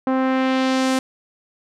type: tone with low-pass filter sweep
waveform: sawtooth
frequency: 261.6 Hz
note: C4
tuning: in tune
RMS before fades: -19 dBFS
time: 0.07-0.99 s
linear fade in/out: 2 ms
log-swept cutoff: 1100 to 9800 Hz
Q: 1
effects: none